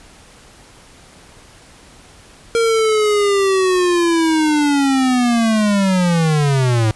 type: linear sweep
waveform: square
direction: down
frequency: 464 to 106.6 Hz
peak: -13 dBFS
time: 2.55-6.91 s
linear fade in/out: 0 ms
effects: pink hiss -44 dBFS RMS until 6.95 s + resampled to 24000 Hz